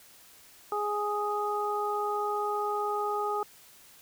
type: harmonic tone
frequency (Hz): 415.3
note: G#4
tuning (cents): 0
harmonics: 1 / 2 / 3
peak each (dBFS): -32 / -32 / -32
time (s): 0.72-3.43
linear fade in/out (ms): 2
effects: white hiss -55 dBFS RMS until 4.01 s